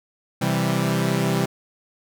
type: chord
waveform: sawtooth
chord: C major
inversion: none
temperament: equal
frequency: 130.81 / 164.81 / 196 Hz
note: C3 / E3 / G3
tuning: 0 / 0 / 0 cents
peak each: -20 dBFS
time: 0.41-1.46 s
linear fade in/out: 10 ms
effects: none